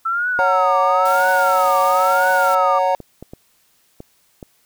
sine tone with vibrato, 1318.5 Hz, E6, in tune, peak -17 dBFS, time 0.05-2.79 s, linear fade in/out 10 ms, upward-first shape triangle, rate 1 Hz, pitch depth 220 cents each way
triangle chord, F# major, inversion second, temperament just, 555 / 740 / 925 Hz, C#5 / F#5 / A#5, +2 / 0 / -14 cents, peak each -17 dBFS, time 0.39-2.95 s, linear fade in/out 0 ms
white noise, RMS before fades -33 dBFS, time 1.05-2.55 s, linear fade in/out 5 ms
clicks, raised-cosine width 2 ms, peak -20 dBFS, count 5, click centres 3.003 / 3.226 / 3.335 / 4.004 / 4.428 s
effects white hiss -59 dBFS RMS until 4.65 s

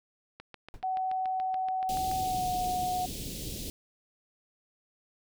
click train, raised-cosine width 0.3 ms, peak -28 dBFS, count 13, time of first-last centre 0.4-2.114 s, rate 7 Hz
brown noise with exponential decay, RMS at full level -38 dBFS, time 0.74-0.86 s, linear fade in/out 0 ms, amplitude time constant 24 ms
sine tone with pitch glide, 752 to 730.6 Hz, F#5 to F#5, +28 to -22 cents, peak -28 dBFS, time 0.83-3.06 s, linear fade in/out 10 ms, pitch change -50 cents, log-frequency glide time 2.18-2.49 s
pink band-stop noise, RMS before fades -38 dBFS, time 1.89-3.7 s, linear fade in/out 0 ms, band 470 to 3100 Hz, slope 24 dB/octave
effects none

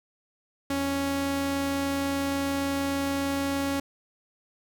sawtooth tone pair together, 83.56 / 277.2 Hz, E2 / C#4, +24 / 0 cents, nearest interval octave + major sixth, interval 2076 cents, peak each -34 / -22 dBFS, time 0.7-3.8 s, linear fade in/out 5 ms, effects none

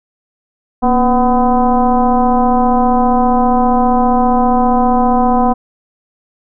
sine tone with frequency modulation, 494.5 Hz, B4, 2 cents sharp, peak -8 dBFS, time 0.82-5.54 s, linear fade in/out 20 ms, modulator 256 Hz, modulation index 1.9, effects none

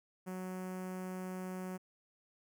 sawtooth tone with notch filter, 185 Hz, F#3, in tune, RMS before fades -42 dBFS, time 0.26-1.78 s, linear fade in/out 20 ms, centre 3800 Hz, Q 0.65, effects none

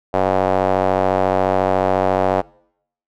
square tone with band-pass filter, 47.07 Hz, F#1, 30 cents sharp, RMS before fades -17 dBFS, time 0.13-2.42 s, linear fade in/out 20 ms, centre 670 Hz, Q 2.4, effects noise-tail reverb RT60 0.7 s tail -24 dB re dry

